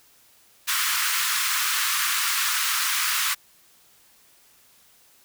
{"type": "high-pass noise", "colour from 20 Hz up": "pink", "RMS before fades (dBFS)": -24, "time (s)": [0.67, 3.35], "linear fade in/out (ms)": 20, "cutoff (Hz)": 1100, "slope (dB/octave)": 48, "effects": ["white hiss -57 dBFS RMS until 5.24 s"]}